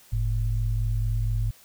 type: tone pair together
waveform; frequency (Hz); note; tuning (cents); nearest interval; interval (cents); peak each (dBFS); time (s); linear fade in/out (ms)
sine; 45.7 / 110; F#1 / A2; -21 / 0; octave + minor third; 1521; -25; 0.12-1.51; 10
effects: white hiss -54 dBFS RMS until 1.64 s